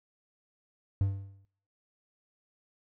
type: tone with exponential decay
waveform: triangle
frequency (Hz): 98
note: G2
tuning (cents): 0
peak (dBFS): -20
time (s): 1.01-1.45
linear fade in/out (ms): 0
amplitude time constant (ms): 95
effects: noise-tail reverb RT60 0.5 s tail -21 dB re dry